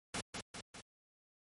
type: noise with echo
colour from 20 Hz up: pink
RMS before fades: -38 dBFS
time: 0.14-0.21 s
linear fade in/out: 5 ms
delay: 200 ms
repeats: 3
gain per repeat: -4 dB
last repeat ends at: 0.81 s
effects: high-pass 80 Hz 12 dB/octave + MP3 48 kbps